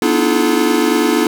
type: tone cluster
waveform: square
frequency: 245.2 / 293.9 / 317.2 / 346.1 / 430.2 Hz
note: B3 / D4 / D#4 / F4 / A4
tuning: -12 / +1 / +33 / -16 / -39 cents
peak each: -19 dBFS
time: 0.02-1.27 s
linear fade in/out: 2 ms
effects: none